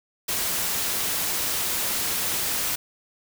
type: noise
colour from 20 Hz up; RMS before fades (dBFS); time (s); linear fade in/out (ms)
white; -26; 0.28-2.76; 10
effects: none